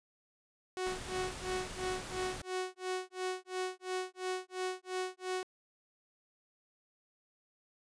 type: tone with tremolo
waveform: sawtooth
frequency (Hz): 370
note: F#4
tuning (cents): 0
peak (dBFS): -29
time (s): 0.77-5.43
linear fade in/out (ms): 0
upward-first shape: sine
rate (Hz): 2.9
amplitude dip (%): 100
type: noise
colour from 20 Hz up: pink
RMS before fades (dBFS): -44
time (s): 0.86-2.42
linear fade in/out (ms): 5
effects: resampled to 22050 Hz